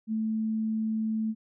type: tone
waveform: sine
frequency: 219.7 Hz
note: A3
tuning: 2 cents flat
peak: -26 dBFS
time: 0.07-1.35 s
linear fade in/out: 50 ms
effects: none